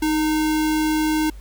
sine tone with sample-and-hold, 311.1 Hz, D#4, in tune, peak -17 dBFS, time 0.02-1.3 s, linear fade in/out 5 ms, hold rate 1225 Hz, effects added 50 Hz sine -35 dBFS peak until 1.4 s + pink hiss -53 dBFS RMS until 1.4 s

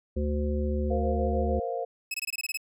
harmonic tone, 73.8 Hz, D2, 9 cents sharp, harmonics 1 / 3 / 5 / 7, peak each -27 / -32 / -34 / -35 dBFS, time 0.16-1.6 s, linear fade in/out 10 ms
sine chord, Bb suspended second, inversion none, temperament equal, 466.2 / 523.3 / 698.5 Hz, Bb4 / C5 / F5, 0 / 0 / 0 cents, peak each -33 dBFS, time 0.9-1.85 s, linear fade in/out 10 ms
sawtooth tone bursts, 2578 Hz, E7, 39 cents flat, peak -26 dBFS, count 9, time 2.11-2.574 s, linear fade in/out 5 ms, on 32 ms, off 22 ms
effects none

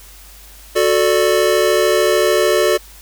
square chord, D major, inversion first, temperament just, 367.1 / 440.5 / 587.3 Hz, F#4 / A4 / D5, -14 / +2 / 0 cents, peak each -17 dBFS, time 0.75-2.78 s, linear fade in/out 20 ms, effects added 50 Hz sine -41 dBFS peak until 3.01 s + white hiss -42 dBFS RMS until 3.01 s

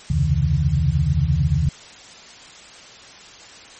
sine tone cluster, 72 / 86 / 131.8 / 140.8 / 158.4 Hz, D2 / F2 / C3 / C#3 / D#3, -34 / -26 / +13 / +27 / +31 cents, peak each -22 dBFS, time 0.1-1.69 s, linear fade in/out 5 ms, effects white hiss -42 dBFS RMS until 3.79 s + MP3 32 kbps

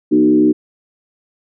sine tone with frequency modulation, 306.4 Hz, D#4, 27 cents flat, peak -8 dBFS, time 0.11-0.53 s, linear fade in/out 20 ms, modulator 67.6 Hz, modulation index 0.93, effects none

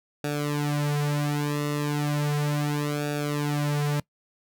sawtooth tone with flanger, 146.83 Hz, D3, in tune, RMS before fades -26 dBFS, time 0.24-4 s, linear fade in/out 2 ms, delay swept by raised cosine 0.96 to 5.56 ms, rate 0.35 Hz, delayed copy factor -1, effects noise-tail reverb RT60 0.1 s tail -22 dB re dry

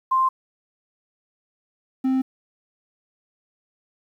sine / triangle tone pair in turn, 1048 / 262 Hz, C6 / C4, +2 / +2 cents, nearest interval 2 octaves, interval 2400 cents, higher first, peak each -16 dBFS, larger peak neither, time 0.11-0.29 / 2.04-2.22 s, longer neither, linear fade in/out 10 ms, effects 9-bit

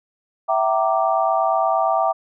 sine chord, E half-diminished seventh, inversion none, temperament equal with one note detuned, 659.3 / 767.9 / 932.3 / 1174.7 Hz, E5 / G5 / Bb5 / D6, 0 / -36 / 0 / 0 cents, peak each -20 / -20 / -25 / -23 dBFS, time 0.48-2.13 s, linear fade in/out 20 ms, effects none

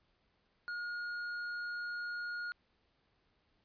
sine tone with tanh clipping, 1433 Hz, F6, 44 cents sharp, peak -39 dBFS, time 0.68-2.52 s, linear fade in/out 0 ms, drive 8 dB, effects pink hiss -75 dBFS RMS until 3.64 s + resampled to 11025 Hz

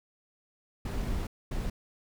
brown noise bursts at uneven times, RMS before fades -32 dBFS, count 2, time 0.85-1.27 / 1.51-1.7 s, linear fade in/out 5 ms, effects none

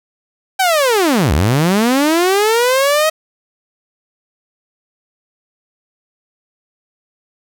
sawtooth linear two-way sweep, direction down then up, 784 to 64.7 to 638 Hz, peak -7 dBFS, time 0.59-3.1 s, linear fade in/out 10 ms, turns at 1.33 s, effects none

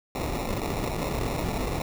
pink noise with sample-and-hold, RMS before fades -29 dBFS, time 0.15-1.82 s, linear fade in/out 2 ms, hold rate 1575 Hz, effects none

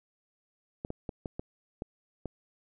clicks, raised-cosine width 2 ms, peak -22 dBFS, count 7, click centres 0.849 / 0.904 / 1.092 / 1.258 / 1.395 / 1.821 / 2.257 s, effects none

